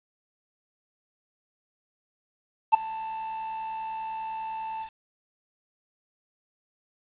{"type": "tone with ADSR envelope", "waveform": "triangle", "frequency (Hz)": 885, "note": "A5", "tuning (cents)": 10, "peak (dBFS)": -9, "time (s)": [2.72, 4.9], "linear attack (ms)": 22, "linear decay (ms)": 10, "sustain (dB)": -21, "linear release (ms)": 82, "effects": ["resampled to 8000 Hz", "8-bit"]}